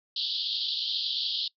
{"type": "band-pass noise", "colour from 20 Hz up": "pink", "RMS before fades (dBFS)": -30, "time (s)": [0.16, 1.48], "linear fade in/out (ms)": 5, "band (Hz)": [3100, 4800], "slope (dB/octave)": 96, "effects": ["noise-tail reverb RT60 0.1 s tail -22 dB re dry", "MP3 64 kbps"]}